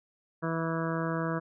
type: harmonic tone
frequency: 163.8 Hz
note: E3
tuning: 11 cents flat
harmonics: 1 / 2 / 3 / 4 / 6 / 7 / 8 / 9 / 10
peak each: -32 / -35 / -37 / -38 / -40 / -40 / -41 / -42 / -42 dBFS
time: 0.42-1.4 s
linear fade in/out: 20 ms
effects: none